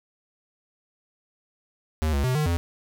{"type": "tone with pitch steps", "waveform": "square", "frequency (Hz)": [78.1, 70.2, 128, 151.9, 85.4], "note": ["D#2", "C#2", "C3", "D#3", "F2"], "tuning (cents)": [7, 22, -38, -41, -38], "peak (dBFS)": -22, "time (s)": [2.02, 2.57], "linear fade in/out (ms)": 0, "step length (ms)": 110, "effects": []}